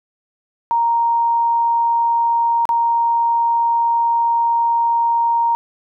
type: tone with dropouts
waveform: sine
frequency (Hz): 932.3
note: A#5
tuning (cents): 0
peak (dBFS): -13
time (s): 0.71-5.55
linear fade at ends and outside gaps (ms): 0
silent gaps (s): 2.654-2.691
effects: none